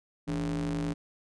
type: ring-modulated tone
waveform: square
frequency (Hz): 62.9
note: B1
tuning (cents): +32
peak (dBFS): -27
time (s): 0.27-0.94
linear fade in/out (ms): 20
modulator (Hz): 226
effects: resampled to 22050 Hz